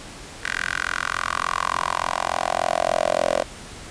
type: tone with high-pass filter sweep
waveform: 10% pulse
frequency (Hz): 43.46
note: F1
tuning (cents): -8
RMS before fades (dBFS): -24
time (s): 0.43-3.43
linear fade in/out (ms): 10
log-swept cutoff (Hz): 1700 to 540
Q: 4.2
effects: pink hiss -39 dBFS RMS until 3.9 s + resampled to 22050 Hz